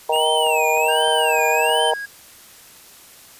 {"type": "harmonic tone", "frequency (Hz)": 156.7, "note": "D#3", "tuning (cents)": 13, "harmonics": [3, 4, 5, 6], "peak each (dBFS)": [-22, -22, -22, -22], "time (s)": [0.09, 1.94], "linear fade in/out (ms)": 5}
{"type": "tone with vibrato", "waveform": "square", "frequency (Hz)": 2739, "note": "F7", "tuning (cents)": -34, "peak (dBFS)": -21, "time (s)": [0.12, 1.92], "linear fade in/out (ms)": 20, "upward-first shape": "sine", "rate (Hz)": 1.3, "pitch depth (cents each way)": 210}
{"type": "click train", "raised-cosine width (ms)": 0.5, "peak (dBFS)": -24, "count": 6, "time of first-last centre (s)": [0.16, 1.694], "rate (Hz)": 3.26}
{"type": "tone with pitch glide", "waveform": "triangle", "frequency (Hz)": [1590, 1644.2], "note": ["G6", "G#6"], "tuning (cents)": [24, -18], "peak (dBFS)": -25, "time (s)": [0.88, 2.06], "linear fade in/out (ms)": 10, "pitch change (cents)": 58, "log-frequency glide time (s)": [1.21, 1.54]}
{"effects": ["white hiss -45 dBFS RMS until 3.39 s", "resampled to 32000 Hz"]}